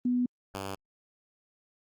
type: tone pair in turn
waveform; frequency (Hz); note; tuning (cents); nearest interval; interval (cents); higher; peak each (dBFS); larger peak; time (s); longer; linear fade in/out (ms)
sine / 5% pulse; 246.9 / 97.36; B3 / G2; 0 / -11; octave + major third; 1611; first; -24; neither; 0.05-0.26 / 0.54-0.75; neither; 5
effects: Opus 24 kbps